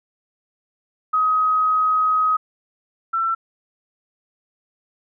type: tone pair in turn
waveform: sine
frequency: 1263 / 1341 Hz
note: D#6 / E6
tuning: +26 / +29 cents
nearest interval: minor second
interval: 103 cents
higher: second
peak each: -15 / -18 dBFS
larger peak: first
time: 1.13-2.37 / 3.13-3.35 s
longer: first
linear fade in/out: 10 ms
effects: none